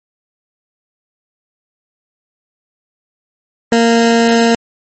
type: tone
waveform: 20% pulse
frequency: 231.4 Hz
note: A#3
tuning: 13 cents flat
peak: -3 dBFS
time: 3.72-4.55 s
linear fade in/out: 2 ms
effects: MP3 32 kbps